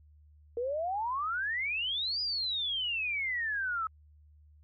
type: exponential two-way sweep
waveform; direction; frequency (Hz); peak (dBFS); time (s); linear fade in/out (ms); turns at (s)
sine; up then down; 460.2 to 4978 to 1278; -30; 0.57-3.87; 2; 2.21
effects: added 75 Hz sine -56 dBFS peak until 4.63 s + AAC 48 kbps